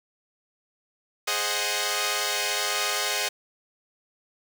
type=chord; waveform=5% pulse; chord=Ab dominant seventh; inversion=none; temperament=equal; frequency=415.3 / 523.3 / 622.3 / 740 Hz; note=Ab4 / C5 / Eb5 / Gb5; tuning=0 / 0 / 0 / 0 cents; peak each=-19 dBFS; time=1.27-3.29 s; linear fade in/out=10 ms; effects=8-bit